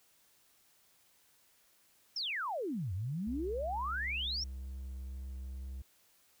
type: exponential two-way sweep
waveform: sine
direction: down then up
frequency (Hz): 5680 to 85.9 to 5680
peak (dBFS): -34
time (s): 2.16-4.44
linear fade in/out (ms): 5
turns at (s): 2.93
type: tone with vibrato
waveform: triangle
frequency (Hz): 65.41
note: C2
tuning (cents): 0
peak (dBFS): -38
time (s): 3.27-5.82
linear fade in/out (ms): 5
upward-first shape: square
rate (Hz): 2.2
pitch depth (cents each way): 9
effects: white hiss -68 dBFS RMS until 6.4 s